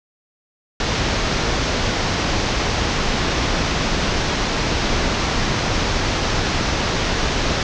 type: low-pass noise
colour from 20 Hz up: pink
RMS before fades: -20 dBFS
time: 0.8-7.63 s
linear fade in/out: 2 ms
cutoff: 6300 Hz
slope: 48 dB/octave
effects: none